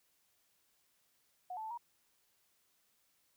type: tone with pitch steps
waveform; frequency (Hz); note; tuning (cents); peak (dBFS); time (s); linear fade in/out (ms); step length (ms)
sine; 729 / 874 / 879 / 948; F#5 / A5 / A5 / A#5; -26 / -12 / -2 / +29; -40; 1.5-1.776; 5; 69
effects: white hiss -75 dBFS RMS until 3.36 s